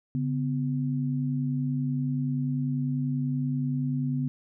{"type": "tone pair together", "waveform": "sine", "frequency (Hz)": [141.7, 252], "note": ["C#3", "B3"], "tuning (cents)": [38, 35], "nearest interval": "minor seventh", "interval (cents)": 997, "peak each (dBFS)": [-27, -29], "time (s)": [0.15, 4.28], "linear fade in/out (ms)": 0, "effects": []}